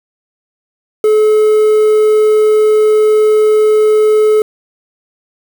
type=tone with quantisation; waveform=triangle; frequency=429.5 Hz; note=A4; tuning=42 cents flat; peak=-4 dBFS; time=1.04-4.42 s; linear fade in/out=2 ms; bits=5; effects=none